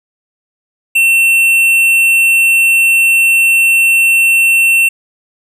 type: tone with hard clipping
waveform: sine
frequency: 2700 Hz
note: E7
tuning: 41 cents sharp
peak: -8 dBFS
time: 0.95-4.89 s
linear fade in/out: 10 ms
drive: 9 dB
effects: none